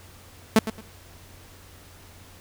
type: tone with echo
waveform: sawtooth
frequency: 220 Hz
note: A3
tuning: in tune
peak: -9 dBFS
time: 0.56-0.59 s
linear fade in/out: 2 ms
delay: 110 ms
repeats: 2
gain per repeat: -13 dB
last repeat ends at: 0.81 s
effects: added 90 Hz sine -50 dBFS peak until 2.4 s + pink hiss -50 dBFS RMS until 2.4 s